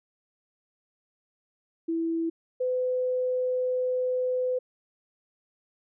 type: tone pair in turn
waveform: sine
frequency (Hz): 329.6 / 505.6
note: E4 / B4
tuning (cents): 0 / +41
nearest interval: perfect fifth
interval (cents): 741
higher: second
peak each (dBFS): -25 / -24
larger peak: second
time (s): 1.88-2.3 / 2.6-4.59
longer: second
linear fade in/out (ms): 10
effects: none